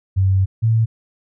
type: tone pair in turn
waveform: sine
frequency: 95.6 / 112.67 Hz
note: G2 / A2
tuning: -43 / +42 cents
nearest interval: minor third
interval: 285 cents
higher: second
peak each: -12 dBFS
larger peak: neither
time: 0.16-0.46 / 0.62-0.86 s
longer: first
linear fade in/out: 20 ms
effects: none